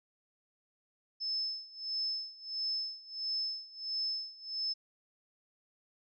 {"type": "tone with tremolo", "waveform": "sine", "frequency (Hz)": 5240, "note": "E8", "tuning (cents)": -11, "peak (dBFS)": -31, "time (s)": [1.2, 4.74], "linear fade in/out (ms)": 20, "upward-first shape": "sine", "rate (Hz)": 1.5, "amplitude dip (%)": 90, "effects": []}